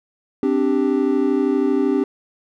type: chord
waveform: triangle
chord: C suspended second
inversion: none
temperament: just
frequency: 261.6 / 294.3 / 392.4 Hz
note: C4 / D4 / G4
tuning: 0 / +4 / +2 cents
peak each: -18 dBFS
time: 0.43-2.04 s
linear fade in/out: 2 ms
effects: none